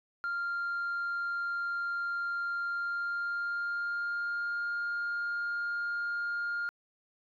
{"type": "tone with pitch glide", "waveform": "sine", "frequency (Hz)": [1394, 1410.2], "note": ["F6", "F6"], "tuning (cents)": [-4, 16], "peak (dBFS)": -29, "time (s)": [0.24, 6.69], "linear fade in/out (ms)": 0, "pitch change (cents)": 20, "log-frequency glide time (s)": [2.65, 4.66], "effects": ["tanh soft clip ceiling -29 dBFS"]}